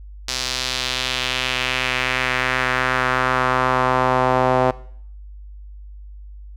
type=tone with band-pass filter sweep; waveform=sawtooth; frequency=128.2 Hz; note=C3; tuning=35 cents flat; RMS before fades=-20 dBFS; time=0.28-4.71 s; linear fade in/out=5 ms; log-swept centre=5000 to 720 Hz; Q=1.8; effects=noise-tail reverb RT60 0.6 s tail -19 dB re dry + added 50 Hz sine -35 dBFS peak until 6.56 s